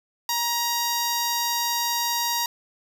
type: tone with notch filter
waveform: 10% pulse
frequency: 945 Hz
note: A#5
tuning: 23 cents sharp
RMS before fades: -25 dBFS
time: 0.29-2.46 s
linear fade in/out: 2 ms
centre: 2400 Hz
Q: 0.78
effects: none